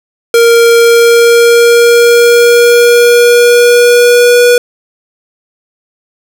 square tone with pitch glide, 466.2 to 485.4 Hz, A#4 to B4, 0 to -30 cents, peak -3 dBFS, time 0.34-4.58 s, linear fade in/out 2 ms, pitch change +70 cents, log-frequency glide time 0.78-4.44 s, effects none

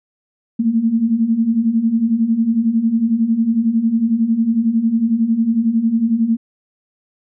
sine beating tone pair, 220 / 231 Hz, A3 / A#3, 0 / -16 cents, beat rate 11 Hz, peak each -19 / -14 dBFS, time 0.59-6.37 s, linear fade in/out 10 ms, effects none

